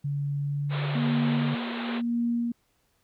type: tone with pitch glide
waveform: sine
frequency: 142.5 to 146.08 Hz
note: C#3 to D3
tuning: +48 to -9 cents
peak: -26 dBFS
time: 0.04-1.55 s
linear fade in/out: 10 ms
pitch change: +43 cents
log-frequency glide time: 0.39-1.11 s
type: band-pass noise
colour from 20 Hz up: pink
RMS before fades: -36 dBFS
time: 0.69-2.02 s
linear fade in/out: 50 ms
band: 350 to 4000 Hz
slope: 96 dB/octave
type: tone with tremolo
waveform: sine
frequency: 236.1 Hz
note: A#3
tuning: 22 cents sharp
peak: -23 dBFS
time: 0.95-2.52 s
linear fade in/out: 5 ms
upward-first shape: sine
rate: 0.96 Hz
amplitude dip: 65%
effects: pink hiss -70 dBFS RMS until 3.03 s